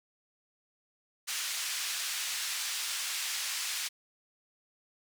white band-pass noise, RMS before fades -35 dBFS, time 1.27-3.89 s, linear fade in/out 20 ms, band 1600 to 7400 Hz, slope 12 dB/octave, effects none

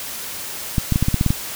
clicks, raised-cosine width 5 ms, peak -4 dBFS, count 9, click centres 0.782 / 0.923 / 0.959 / 1.026 / 1.084 / 1.143 / 1.211 / 1.263 / 1.305 s, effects white hiss -30 dBFS RMS until 1.55 s

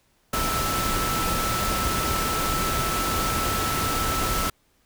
sine tone in noise, 1318.5 Hz, E6, in tune, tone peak -27 dBFS, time 0.33-4.5 s, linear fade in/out 5 ms, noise pink, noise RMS -26 dBFS, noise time 0.33-4.5 s, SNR -4 dB, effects pink hiss -65 dBFS RMS until 4.85 s

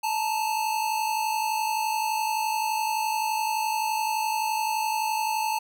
square tone pair together, 870 / 921.7 Hz, A5 / A#5, -20 / -20 cents, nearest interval minor second, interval 100 cents, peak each -26 / -32 dBFS, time 0.03-5.59 s, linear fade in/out 10 ms, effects none

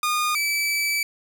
sawtooth tone pair in turn, 1222 / 2307 Hz, D#6 / D7, -32 / -31 cents, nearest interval major seventh, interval 1101 cents, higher second, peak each -17 / -18 dBFS, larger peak first, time 0.03-0.35 / 0.35-1.03 s, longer second, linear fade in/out 2 ms, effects none

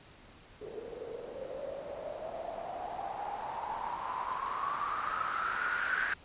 blue noise with low-pass filter sweep, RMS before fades -37 dBFS, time 0.61-6.14 s, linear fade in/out 5 ms, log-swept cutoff 430 to 1600 Hz, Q 9.9, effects pink hiss -56 dBFS RMS until 6.24 s + resampled to 8000 Hz

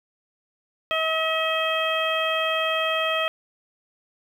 harmonic tone, 640 Hz, D#5, 49 cents sharp, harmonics 1 / 2 / 3 / 4 / 5, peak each -26 / -27 / -31 / -28 / -28 dBFS, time 0.91-3.28 s, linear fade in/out 0 ms, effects 8-bit

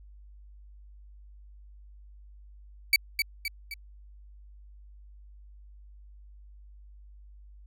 30% pulse tone with echo, 2284 Hz, D7, 49 cents flat, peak -15 dBFS, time 2.93-2.96 s, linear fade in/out 2 ms, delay 260 ms, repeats 3, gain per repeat -6 dB, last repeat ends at 3.74 s, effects added 50 Hz sine -48 dBFS peak until 7.66 s

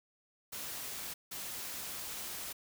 white noise bursts at uneven times, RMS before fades -42 dBFS, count 2, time 0.52-1.14 / 1.31-2.53 s, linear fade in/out 10 ms, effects none

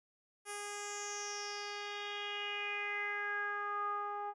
10% pulse tone with low-pass filter sweep, 410.6 Hz, G#4, 20 cents flat, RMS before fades -40 dBFS, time 0.45-4.34 s, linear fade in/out 50 ms, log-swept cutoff 9700 to 930 Hz, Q 5.3, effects none

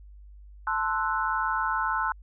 sine chord, F# half-diminished seventh, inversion first, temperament equal, 880 / 1046.5 / 1318.5 / 1480 Hz, A5 / C6 / E6 / F#6, 0 / 0 / 0 / 0 cents, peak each -30 dBFS, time 0.67-2.12 s, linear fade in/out 2 ms, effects added 50 Hz sine -45 dBFS peak until 2.22 s

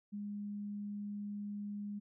sine tone, 205.2 Hz, G#3, 21 cents flat, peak -39 dBFS, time 0.12-2 s, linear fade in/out 20 ms, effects none

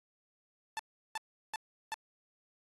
sawtooth tone bursts, 880 Hz, A5, in tune, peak -31 dBFS, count 4, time 0.77-1.942 s, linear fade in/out 0 ms, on 23 ms, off 360 ms, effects AAC 32 kbps

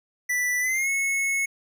square tone with pitch glide, 1975.5 to 2192 Hz, B6 to C#7, 0 to -20 cents, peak -23 dBFS, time 0.29-1.46 s, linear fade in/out 10 ms, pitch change +180 cents, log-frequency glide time 0.6-0.89 s, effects none

